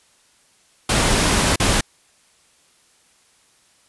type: noise with dropouts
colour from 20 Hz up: pink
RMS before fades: -17 dBFS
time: 0.89-1.81 s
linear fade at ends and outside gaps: 5 ms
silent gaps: 1.56-1.599 s
effects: white hiss -57 dBFS RMS until 3.88 s + resampled to 24000 Hz